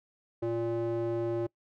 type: tone with band-pass filter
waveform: square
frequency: 116.2 Hz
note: A#2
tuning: 5 cents flat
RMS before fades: -31 dBFS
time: 0.42-1.47 s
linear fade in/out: 10 ms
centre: 430 Hz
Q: 5.6
effects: noise-tail reverb RT60 0.1 s tail -23 dB re dry